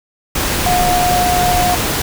sine tone in noise, 718 Hz, F5, 48 cents sharp, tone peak -13 dBFS, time 0.66-1.75 s, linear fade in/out 5 ms, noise pink, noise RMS -17 dBFS, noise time 0.35-2.02 s, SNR +1 dB, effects none

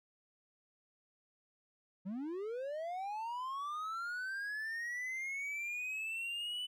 triangle linear sweep, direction up, 177.8 to 3000 Hz, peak -36 dBFS, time 2.05-6.67 s, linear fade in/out 20 ms, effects none

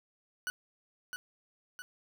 40% pulse tone with echo, 1480 Hz, F#6, in tune, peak -32 dBFS, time 0.47-0.5 s, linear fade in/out 0 ms, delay 660 ms, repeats 2, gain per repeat -5 dB, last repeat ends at 1.82 s, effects none

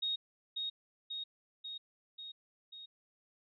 sine tone with echo, 3739 Hz, A#7, 4 cents sharp, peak -32 dBFS, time 0.02-0.16 s, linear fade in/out 10 ms, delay 540 ms, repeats 5, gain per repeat -3 dB, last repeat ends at 2.86 s, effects none

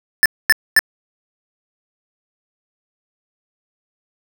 square tone bursts, 1760 Hz, A6, in tune, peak -8 dBFS, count 3, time 0.23-0.791 s, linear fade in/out 0 ms, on 27 ms, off 240 ms, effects none

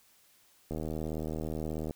click train, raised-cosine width 2 ms, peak -23 dBFS, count 95, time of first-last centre 0.71-1.909 s, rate 78.4 Hz, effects white hiss -64 dBFS RMS until 1.95 s

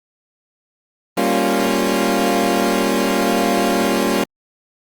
20% pulse chord, G half-diminished seventh, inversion none, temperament equal, 196 / 233.1 / 277.2 / 349.2 Hz, G3 / Bb3 / Db4 / F4, 0 / 0 / 0 / 0 cents, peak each -16 dBFS, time 1.17-4.24 s, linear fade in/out 5 ms, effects Opus 24 kbps

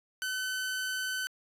sawtooth tone, 1517 Hz, F#6, 43 cents sharp, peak -28 dBFS, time 0.22-1.27 s, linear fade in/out 0 ms, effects resampled to 32000 Hz

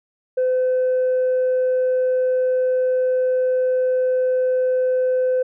sine tone, 510 Hz, C5, 44 cents flat, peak -14 dBFS, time 0.37-5.43 s, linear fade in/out 10 ms, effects tanh soft clip ceiling -14 dBFS

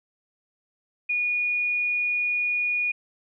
sine tone, 2450 Hz, D#7, 27 cents flat, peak -22 dBFS, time 1.09-2.92 s, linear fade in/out 10 ms, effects none

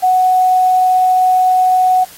sine tone with quantisation, 740 Hz, F#5, in tune, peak -8 dBFS, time 0.02-2.05 s, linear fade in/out 20 ms, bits 6, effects white hiss -38 dBFS RMS until 2.17 s + AAC 48 kbps

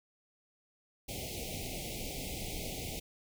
pink band-stop noise, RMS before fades -40 dBFS, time 1.08-3 s, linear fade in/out 10 ms, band 810 to 2100 Hz, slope 96 dB/octave, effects none

